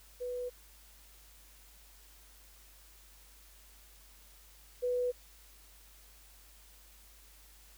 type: tone pair in turn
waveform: sine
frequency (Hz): 493.9 / 493.9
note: B4 / B4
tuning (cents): 0 / 0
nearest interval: unison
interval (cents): 0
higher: neither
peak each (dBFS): -35 / -29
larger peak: second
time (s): 0.2-0.5 / 4.82-5.12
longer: neither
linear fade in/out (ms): 20
effects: added 50 Hz sine -59 dBFS peak until 7.77 s + white hiss -60 dBFS RMS until 7.77 s